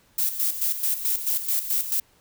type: noise with tremolo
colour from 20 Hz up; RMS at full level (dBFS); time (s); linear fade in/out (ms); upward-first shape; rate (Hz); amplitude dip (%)
violet; -23; 0.18-2; 5; square; 4.6; 65
effects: pink hiss -60 dBFS RMS until 2.2 s